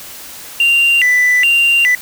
triangle tone with vibrato, 2349 Hz, D7, in tune, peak -6 dBFS, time 0.6-1.95 s, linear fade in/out 2 ms, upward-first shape square, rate 1.2 Hz, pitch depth 290 cents each way, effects tanh soft clip ceiling -2 dBFS + white hiss -32 dBFS RMS until 2.01 s

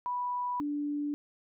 sine tone pair in turn, 984 / 291.9 Hz, B5 / D4, -7 / -10 cents, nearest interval octave + major sixth, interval 2103 cents, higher first, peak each -30 / -30 dBFS, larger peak neither, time 0.06-0.6 / 0.6-1.14 s, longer neither, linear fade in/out 0 ms, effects none

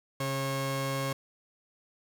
sawtooth tone pair together, 136 / 544 Hz, C#3 / C#5, -33 / -33 cents, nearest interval 2 octaves, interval 2400 cents, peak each -28 dBFS, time 0.2-1.13 s, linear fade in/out 5 ms, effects none

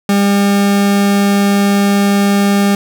40% pulse tone, 200.6 Hz, G3, 40 cents sharp, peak -8 dBFS, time 0.09-2.75 s, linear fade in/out 2 ms, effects none

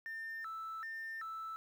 sine tone with vibrato, 1540 Hz, G6, 31 cents flat, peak -39 dBFS, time 0.06-1.56 s, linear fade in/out 0 ms, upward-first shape square, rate 1.3 Hz, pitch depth 270 cents each way, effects tanh soft clip ceiling -39 dBFS + 11-bit

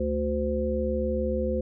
harmonic tone with a mistuned harmonic, 73.42 Hz, D2, in tune, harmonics 1 / 3 / 5 / 7, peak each -30 / -30 / -32 / -28 dBFS, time 0-1.61 s, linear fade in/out 5 ms, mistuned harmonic 1, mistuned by -54 cents, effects none

